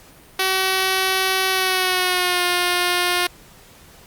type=tone with pitch glide; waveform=5% pulse; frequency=378.8 to 355.5 Hz; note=F#4 to F4; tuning=+41 to +31 cents; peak=-6 dBFS; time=0.39-3.27 s; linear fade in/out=5 ms; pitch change=-110 cents; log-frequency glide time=1.5-2.44 s; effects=pink hiss -47 dBFS RMS until 4.06 s + Opus 48 kbps